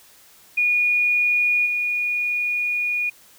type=tone with level steps; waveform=sine; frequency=2447 Hz; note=D#7; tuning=29 cents flat; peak=-16 / -20 dBFS; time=0.57-3.1 s; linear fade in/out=10 ms; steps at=1.65 s; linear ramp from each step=20 ms; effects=white hiss -51 dBFS RMS until 3.38 s